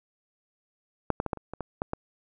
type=clicks; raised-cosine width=1 ms; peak=-9 / -13 / -16 / -13 / -26 / -22 / -18 / -14 / -15 dBFS; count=9; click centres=1.103 / 1.201 / 1.263 / 1.332 / 1.373 / 1.536 / 1.607 / 1.819 / 1.934 s; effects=none